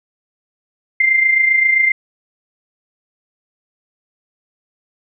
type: tone with amplitude modulation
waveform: sine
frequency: 2093 Hz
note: C7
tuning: in tune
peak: -8 dBFS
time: 1-1.92 s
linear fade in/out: 5 ms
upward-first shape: sine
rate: 27.6 Hz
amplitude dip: 55%
effects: none